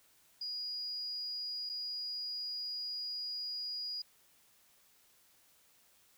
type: tone with dropouts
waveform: sine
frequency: 4888 Hz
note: D#8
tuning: 32 cents flat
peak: -37 dBFS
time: 0.41-4.02 s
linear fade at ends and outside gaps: 5 ms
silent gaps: 1.693-1.696 s
effects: white hiss -67 dBFS RMS until 6.17 s